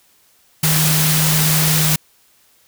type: tone in noise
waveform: sine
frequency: 155.56 Hz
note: D#3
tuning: in tune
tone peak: -16 dBFS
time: 0.63-1.96 s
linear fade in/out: 5 ms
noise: white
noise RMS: -17 dBFS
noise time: 0.63-1.96 s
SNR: -2 dB
effects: white hiss -55 dBFS RMS until 2.67 s